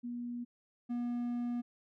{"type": "tone pair in turn", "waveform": ["sine", "triangle"], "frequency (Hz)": [240.9, 240.9], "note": ["B3", "B3"], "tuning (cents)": [-43, -43], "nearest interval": "unison", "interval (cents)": 0, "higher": "neither", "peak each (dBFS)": [-37, -31], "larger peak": "second", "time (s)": [[0.03, 0.45], [0.89, 1.62]], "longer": "second", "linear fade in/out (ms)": 20, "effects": []}